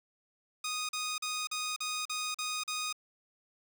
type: tone bursts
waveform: 10% pulse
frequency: 1242 Hz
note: D#6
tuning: 3 cents flat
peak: -25 dBFS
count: 8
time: 0.64-2.927 s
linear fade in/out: 5 ms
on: 250 ms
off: 41 ms
effects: none